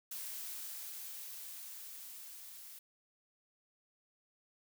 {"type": "noise with level ramp", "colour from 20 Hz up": "blue", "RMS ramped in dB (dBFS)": [-43, -52], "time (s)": [0.11, 2.79], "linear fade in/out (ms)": 5, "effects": []}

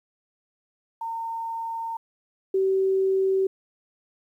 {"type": "tone pair in turn", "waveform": "sine", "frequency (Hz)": [912, 383.4], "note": ["A#5", "G4"], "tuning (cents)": [-38, -38], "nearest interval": "octave + minor third", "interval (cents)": 1500, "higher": "first", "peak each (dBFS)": [-28, -19], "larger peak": "second", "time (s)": [[1.01, 1.97], [2.54, 3.47]], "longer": "first", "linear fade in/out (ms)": 5, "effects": ["10-bit"]}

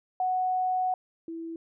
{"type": "tone pair in turn", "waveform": "sine", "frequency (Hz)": [740, 329.6], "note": ["F#5", "E4"], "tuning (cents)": [0, 0], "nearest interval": "octave + major second", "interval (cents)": 1400, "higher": "first", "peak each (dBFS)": [-24, -34], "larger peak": "first", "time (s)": [[0.2, 0.94], [1.28, 1.56]], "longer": "first", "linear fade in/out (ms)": 2, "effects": []}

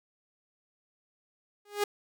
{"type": "tone with exponential growth", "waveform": "sawtooth", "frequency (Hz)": 411.4, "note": "G#4", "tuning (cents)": -16, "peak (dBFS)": -19, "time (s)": [1.65, 1.84], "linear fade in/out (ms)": 5, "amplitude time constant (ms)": 41, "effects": []}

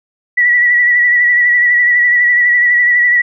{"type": "tone with vibrato", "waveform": "sine", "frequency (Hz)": 1944, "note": "B6", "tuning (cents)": -28, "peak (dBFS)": -7, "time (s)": [0.37, 3.22], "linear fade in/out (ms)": 10, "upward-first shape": "sine", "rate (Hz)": 12, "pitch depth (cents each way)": 33, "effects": []}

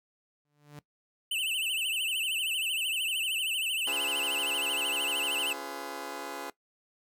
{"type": "tone with exponential growth", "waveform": "sawtooth", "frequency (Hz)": 146.83, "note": "D3", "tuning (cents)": 0, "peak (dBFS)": -37, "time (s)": [0.45, 0.79], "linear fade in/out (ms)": 0, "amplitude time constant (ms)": 73}
{"type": "tone with vibrato", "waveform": "square", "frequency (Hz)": 2839, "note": "F7", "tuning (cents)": 28, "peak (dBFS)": -29, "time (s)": [1.31, 5.53], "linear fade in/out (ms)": 5, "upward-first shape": "sine", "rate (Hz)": 13, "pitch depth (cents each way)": 150}
{"type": "chord", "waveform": "15% pulse", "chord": "C# dominant seventh", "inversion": "none", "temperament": "just", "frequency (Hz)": [277.2, 346.5, 415.8, 498.9], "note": ["C#4", "E#4", "G#4", "B4"], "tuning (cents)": [0, -14, 2, 17], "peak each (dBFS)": -37, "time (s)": [3.87, 6.5], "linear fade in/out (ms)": 2}
{"effects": ["noise-tail reverb RT60 0.1 s tail -19 dB re dry"]}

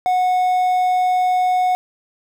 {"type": "tone with quantisation", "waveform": "triangle", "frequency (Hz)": 733, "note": "F#5", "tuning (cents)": -16, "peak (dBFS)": -12, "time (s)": [0.06, 1.75], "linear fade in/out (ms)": 0, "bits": 7, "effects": []}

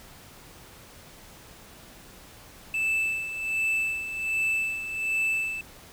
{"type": "tone with tremolo", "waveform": "triangle", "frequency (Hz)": 2637, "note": "E7", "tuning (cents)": 0, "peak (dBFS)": -21, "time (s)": [2.74, 5.61], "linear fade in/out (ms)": 2, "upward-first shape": "sine", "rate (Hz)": 1.3, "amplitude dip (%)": 65, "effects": ["pink hiss -49 dBFS RMS until 5.92 s"]}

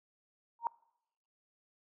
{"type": "tone with exponential growth", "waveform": "sine", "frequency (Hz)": 932.3, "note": "A#5", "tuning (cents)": 0, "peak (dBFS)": -25, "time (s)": [0.59, 0.67], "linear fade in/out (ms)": 1, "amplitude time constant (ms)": 16, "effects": ["noise-tail reverb RT60 0.8 s tail -24 dB re dry"]}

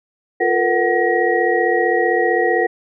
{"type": "tone cluster", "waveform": "sine", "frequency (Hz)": [350.9, 446.8, 482.3, 744, 1896], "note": ["F4", "A4", "B4", "F#5", "A#6"], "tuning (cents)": [8, 27, -41, 9, 29], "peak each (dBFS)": -20, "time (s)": [0.4, 2.67], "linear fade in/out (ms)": 10, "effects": []}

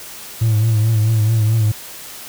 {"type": "tone with vibrato", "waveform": "triangle", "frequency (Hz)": 110, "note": "A2", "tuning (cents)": 0, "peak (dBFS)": -9, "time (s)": [0.41, 1.72], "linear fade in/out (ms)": 10, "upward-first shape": "triangle", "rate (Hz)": 4.6, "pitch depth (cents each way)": 70, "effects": ["tanh soft clip ceiling -6 dBFS", "white hiss -34 dBFS RMS until 2.28 s"]}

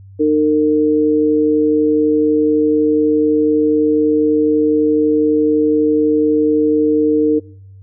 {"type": "tone pair together", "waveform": "sine", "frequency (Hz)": [304.3, 456], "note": ["D#4", "A#4"], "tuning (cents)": [-38, -38], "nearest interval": "perfect fifth", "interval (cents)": 700, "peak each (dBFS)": -13, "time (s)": [0.19, 7.4], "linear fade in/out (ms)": 20, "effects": ["noise-tail reverb RT60 0.7 s tail -24 dB re dry", "added 97 Hz sine -36 dBFS peak until 7.82 s"]}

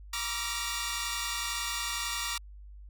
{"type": "tone cluster", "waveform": "10% pulse", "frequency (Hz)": [952, 1146, 1186, 1373, 1873], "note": ["A#5", "D6", "D6", "F6", "A#6"], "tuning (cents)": [36, -43, 17, -30, 8], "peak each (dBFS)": -30, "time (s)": [0.13, 2.38], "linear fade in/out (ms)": 5, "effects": ["added 50 Hz sine -45 dBFS peak until 2.89 s"]}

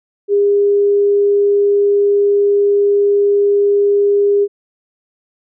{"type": "tone", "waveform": "sine", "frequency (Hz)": 405.3, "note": "G#4", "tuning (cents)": -42, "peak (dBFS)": -9, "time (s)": [0.28, 4.48], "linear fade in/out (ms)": 50, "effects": []}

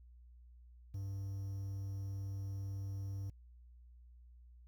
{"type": "tone with quantisation", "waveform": "triangle", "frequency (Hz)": 98, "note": "G2", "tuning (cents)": 0, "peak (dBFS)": -37, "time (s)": [0.94, 3.3], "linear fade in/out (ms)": 5, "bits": 11, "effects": ["added 60 Hz sine -56 dBFS peak until 4.67 s"]}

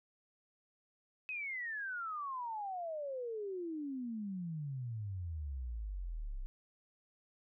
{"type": "exponential sweep", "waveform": "sine", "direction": "down", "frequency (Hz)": [2567, 30.89], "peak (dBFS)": -38, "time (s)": [1.29, 6.46], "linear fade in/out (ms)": 0, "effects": []}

